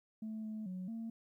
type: tone with pitch steps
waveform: sine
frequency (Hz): 218.7 / 216.7 / 184.1 / 226.8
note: A3 / A3 / F#3 / A#3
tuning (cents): -10 / -26 / -8 / -47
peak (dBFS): -38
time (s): 0.22-1.1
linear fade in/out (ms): 5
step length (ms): 220
effects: tanh soft clip ceiling -37 dBFS + 13-bit